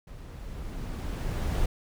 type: noise with level ramp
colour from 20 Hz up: brown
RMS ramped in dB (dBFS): -44 to -26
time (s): 0.07-1.66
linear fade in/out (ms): 5
effects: none